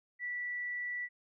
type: tone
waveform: sine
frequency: 1959 Hz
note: B6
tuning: 15 cents flat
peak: -35 dBFS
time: 0.19-1.09 s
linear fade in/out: 50 ms
effects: none